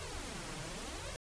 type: noise with flanger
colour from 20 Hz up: pink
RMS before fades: -43 dBFS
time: 0-1.16 s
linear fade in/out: 0 ms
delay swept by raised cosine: 1.8 to 6.5 ms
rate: 0.89 Hz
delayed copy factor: +0.95
effects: resampled to 22050 Hz